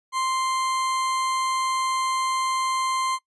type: tone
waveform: 40% pulse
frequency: 1046.5 Hz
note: C6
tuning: in tune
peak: -22 dBFS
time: 0.12-3.19 s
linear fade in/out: 50 ms
effects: noise-tail reverb RT60 0.1 s tail -19 dB re dry + resampled to 24000 Hz